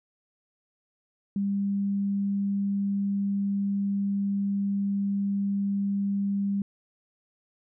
sine tone, 199.3 Hz, G3, 29 cents sharp, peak -24 dBFS, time 1.36-6.62 s, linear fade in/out 2 ms, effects none

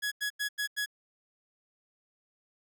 sawtooth tone bursts, 1678 Hz, G#6, 17 cents sharp, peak -26 dBFS, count 5, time 0.02-0.861 s, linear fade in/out 20 ms, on 97 ms, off 89 ms, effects none

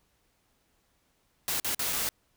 white noise with dropouts, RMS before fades -30 dBFS, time 1.48-2.09 s, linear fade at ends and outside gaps 0 ms, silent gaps 1.599-1.646 / 1.747-1.793 / 1.926-1.93 s, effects pink hiss -71 dBFS RMS until 2.36 s

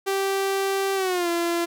sawtooth tone with pitch glide, 390 to 341.5 Hz, G4 to F4, -9 to -39 cents, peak -18 dBFS, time 0.06-1.66 s, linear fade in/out 20 ms, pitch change -230 cents, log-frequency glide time 0.95-1.29 s, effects none

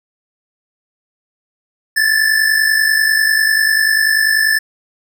square tone pair together, 1712.8 / 1763 Hz, A6 / A6, -47 / +3 cents, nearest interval minor second, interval 50 cents, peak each -17 / -13 dBFS, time 1.96-4.59 s, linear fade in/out 10 ms, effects none

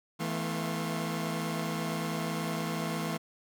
sawtooth tone cluster, 163.3 / 218.8 / 249.4 / 689 / 1072 Hz, E3 / A3 / B3 / F5 / C6, -16 / -9 / +17 / -24 / +42 cents, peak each -30 / -33 / -37 / -38 / -38 dBFS, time 0.19-3.18 s, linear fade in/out 20 ms, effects none

